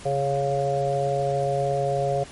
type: harmonic tone with a mistuned harmonic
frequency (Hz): 138.59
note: C#3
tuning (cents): 0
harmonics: 1 / 3 / 4 / 5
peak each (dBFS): -28 / -28 / -25 / -26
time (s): 0.05-2.24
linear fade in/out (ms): 10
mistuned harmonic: 5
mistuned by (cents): +18
effects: pink hiss -43 dBFS RMS until 2.31 s + MP3 48 kbps